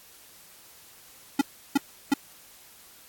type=tone bursts; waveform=square; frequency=280 Hz; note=C#4; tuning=18 cents sharp; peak=-18 dBFS; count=3; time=1.39-2.139 s; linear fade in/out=5 ms; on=23 ms; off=340 ms; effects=white hiss -52 dBFS RMS until 3.08 s + AAC 64 kbps